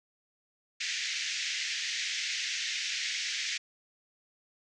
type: band-pass noise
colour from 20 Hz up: pink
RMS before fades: -34 dBFS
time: 0.8-3.58 s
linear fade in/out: 10 ms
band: 1800 to 6700 Hz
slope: 48 dB/octave
effects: none